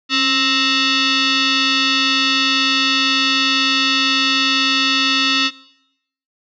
sine tone with frequency modulation, 521 Hz, C5, 7 cents flat, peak -13 dBFS, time 0.09-5.51 s, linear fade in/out 50 ms, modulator 792 Hz, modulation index 5.4, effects noise-tail reverb RT60 0.8 s tail -20 dB re dry

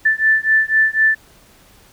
sine beating tone pair, 1760 / 1764 Hz, A6 / A6, 0 / +4 cents, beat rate 4 Hz, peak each -15 dBFS, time 0.05-1.15 s, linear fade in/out 10 ms, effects pink hiss -49 dBFS RMS until 1.92 s

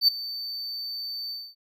triangle tone with ADSR envelope, 4558 Hz, C#8, 47 cents sharp, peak -12 dBFS, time 0.01-1.55 s, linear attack 70 ms, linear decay 9 ms, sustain -18 dB, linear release 240 ms, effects none

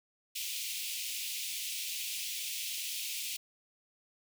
pink high-pass noise, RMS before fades -38 dBFS, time 0.35-3.37 s, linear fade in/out 10 ms, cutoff 2400 Hz, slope 48 dB/octave, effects none

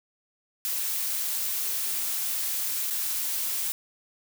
blue noise with dropouts, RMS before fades -29 dBFS, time 0.65-3.72 s, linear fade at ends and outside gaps 0 ms, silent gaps 2.901-2.907 s, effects none

